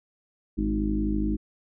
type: harmonic tone with a mistuned harmonic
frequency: 52.1 Hz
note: G#1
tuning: 6 cents sharp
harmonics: 1 / 2 / 3 / 4 / 5 / 6 / 7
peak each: -28 / -39 / -39 / -28 / -37 / -28 / -39 dBFS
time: 0.57-1.37 s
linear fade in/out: 20 ms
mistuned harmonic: 6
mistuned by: -19 cents
effects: none